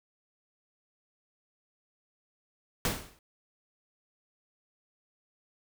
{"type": "noise with exponential decay", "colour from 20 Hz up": "pink", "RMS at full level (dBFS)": -26, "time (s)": [2.85, 3.19], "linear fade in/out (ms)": 1, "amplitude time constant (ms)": 73, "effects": []}